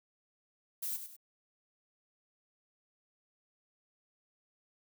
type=noise with echo; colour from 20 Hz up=violet; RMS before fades=-37 dBFS; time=0.82-0.97 s; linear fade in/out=10 ms; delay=98 ms; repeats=2; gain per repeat=-8 dB; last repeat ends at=1.166 s; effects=none